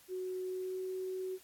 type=tone with pitch glide; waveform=sine; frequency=370 to 373.7 Hz; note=F#4 to F#4; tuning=0 to +17 cents; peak=-36 dBFS; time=0.08-1.39 s; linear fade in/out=50 ms; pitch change=+17 cents; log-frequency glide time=0.47-0.84 s; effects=white hiss -61 dBFS RMS until 1.43 s + AAC 64 kbps